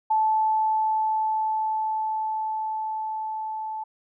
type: tone with level ramp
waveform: sine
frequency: 872 Hz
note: A5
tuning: 16 cents flat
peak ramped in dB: -18 to -29 dBFS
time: 0.1-3.84 s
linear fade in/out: 10 ms
effects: none